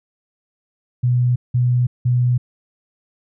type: tone bursts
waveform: sine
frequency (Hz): 123.47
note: B2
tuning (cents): 0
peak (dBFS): -13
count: 3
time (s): 1.03-2.38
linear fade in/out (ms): 10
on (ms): 330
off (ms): 180
effects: none